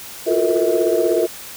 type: tone cluster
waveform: sine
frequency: 344.9 / 361.2 / 441.6 / 477.6 / 643 Hz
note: F4 / F#4 / A4 / A#4 / E5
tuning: -22 / -42 / +6 / +42 / -43 cents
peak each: -20 dBFS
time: 0.26-1.27 s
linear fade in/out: 20 ms
effects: tanh soft clip ceiling -6 dBFS + white hiss -35 dBFS RMS until 1.56 s

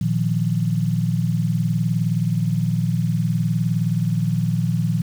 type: chord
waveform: sine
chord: Bb suspended fourth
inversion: none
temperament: just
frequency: 116.54 / 155.39 / 174.81 Hz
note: Bb2 / Eb3 / F3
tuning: 0 / -2 / +2 cents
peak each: -22 dBFS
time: 0.01-5.02 s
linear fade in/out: 5 ms
effects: 7-bit

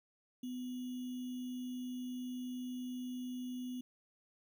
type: tone with sample-and-hold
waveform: sine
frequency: 250.7 Hz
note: B3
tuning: 26 cents sharp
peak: -39 dBFS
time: 0.43-3.81 s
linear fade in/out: 5 ms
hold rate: 3150 Hz
effects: none

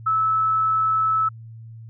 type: tone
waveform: sine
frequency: 1305 Hz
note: E6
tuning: 18 cents flat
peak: -17 dBFS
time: 0.06-1.29 s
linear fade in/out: 10 ms
effects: added 113 Hz sine -37 dBFS peak until 1.89 s

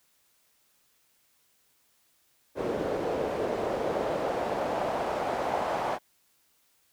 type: noise with band-pass filter sweep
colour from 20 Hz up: pink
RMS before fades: -30 dBFS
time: 2.55-5.99 s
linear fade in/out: 50 ms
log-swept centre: 440 to 770 Hz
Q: 2.3
effects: white hiss -68 dBFS RMS until 6.92 s

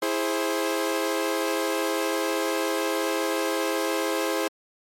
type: chord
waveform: sawtooth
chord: E augmented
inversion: none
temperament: equal with one note detuned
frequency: 329.6 / 415.3 / 528.1 Hz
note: E4 / G#4 / B#4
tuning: 0 / 0 / +16 cents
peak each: -24 / -25 / -24 dBFS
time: 0.02-4.48 s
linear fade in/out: 5 ms
effects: MP3 64 kbps

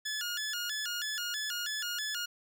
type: tone with vibrato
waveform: 15% pulse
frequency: 1568 Hz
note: G6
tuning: in tune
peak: -27 dBFS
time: 0.05-2.26 s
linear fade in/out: 10 ms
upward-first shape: square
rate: 3.1 Hz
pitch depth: 160 cents each way
effects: none

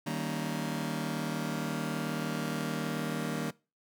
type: chord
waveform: sawtooth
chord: Eb dominant seventh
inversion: none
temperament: just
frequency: 155.56 / 194.45 / 233.3 / 280 Hz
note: Eb3 / G3 / Bb3 / Db4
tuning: 0 / -14 / +2 / +18 cents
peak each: -32 / -35 / -32 / -36 dBFS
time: 0.06-3.51 s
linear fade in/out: 10 ms
effects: noise-tail reverb RT60 0.3 s tail -22 dB re dry

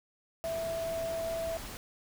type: tone in noise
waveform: sine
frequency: 660 Hz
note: E5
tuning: 2 cents sharp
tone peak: -32 dBFS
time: 0.44-1.57 s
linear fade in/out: 0 ms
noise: pink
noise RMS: -43 dBFS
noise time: 0.44-1.77 s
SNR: +8 dB
effects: none

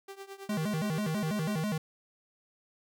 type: tone with tremolo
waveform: sawtooth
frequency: 392 Hz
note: G4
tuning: in tune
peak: -36 dBFS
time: 0.08-1.6 s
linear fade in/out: 5 ms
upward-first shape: triangle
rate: 9.3 Hz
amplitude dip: 90%
type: tone with vibrato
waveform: square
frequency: 182.3 Hz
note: F#3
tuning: 25 cents flat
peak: -30 dBFS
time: 0.49-1.78 s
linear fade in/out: 5 ms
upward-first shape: square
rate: 6.1 Hz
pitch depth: 250 cents each way
effects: none

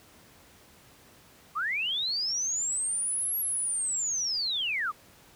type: linear two-way sweep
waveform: sine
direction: up then down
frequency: 1108.7 to 11520 to 1108.7 Hz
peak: -27 dBFS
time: 1.55-4.92 s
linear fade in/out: 20 ms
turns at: 3.38 s
effects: pink hiss -56 dBFS RMS until 5.35 s + high-pass 60 Hz 12 dB/octave

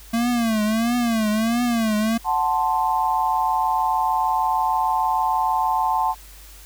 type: tone with vibrato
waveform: square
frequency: 227.1 Hz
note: A#3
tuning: 45 cents flat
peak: -19 dBFS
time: 0.13-2.18 s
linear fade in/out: 10 ms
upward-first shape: triangle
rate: 1.5 Hz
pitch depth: 140 cents each way
type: chord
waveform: sine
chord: F# diminished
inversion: none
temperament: equal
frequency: 740 / 880 / 1046.5 Hz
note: F#5 / A5 / C6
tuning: 0 / 0 / 0 cents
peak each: -24 / -20 / -24 dBFS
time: 2.24-6.15 s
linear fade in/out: 50 ms
effects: added 50 Hz sine -43 dBFS peak until 6.65 s + white hiss -46 dBFS RMS until 6.65 s

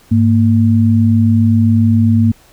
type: tone pair together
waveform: sine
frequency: 102.4 / 229.9 Hz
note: G#2 / A#3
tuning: -24 / -24 cents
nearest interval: octave + major second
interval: 1400 cents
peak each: -10 dBFS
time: 0.11-2.32 s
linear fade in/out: 10 ms
effects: pink hiss -47 dBFS RMS until 2.52 s

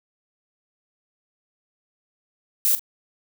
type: noise with echo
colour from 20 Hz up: violet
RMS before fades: -19 dBFS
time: 2.65-2.75 s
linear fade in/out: 0 ms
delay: 44 ms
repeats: 1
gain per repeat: -14 dB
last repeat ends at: 2.794 s
effects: none

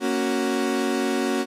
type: chord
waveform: 35% pulse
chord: F# major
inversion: first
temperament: equal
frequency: 233.1 / 277.2 / 370 Hz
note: A#3 / C#4 / F#4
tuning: 0 / 0 / 0 cents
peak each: -25 / -24 / -24 dBFS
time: 0-1.46 s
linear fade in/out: 50 ms
effects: low-pass 11000 Hz 12 dB/octave

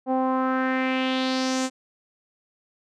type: tone with low-pass filter sweep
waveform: sawtooth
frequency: 260 Hz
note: C4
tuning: 11 cents flat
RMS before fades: -24 dBFS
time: 0.06-1.7 s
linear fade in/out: 50 ms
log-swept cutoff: 710 to 7700 Hz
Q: 2.9
effects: none

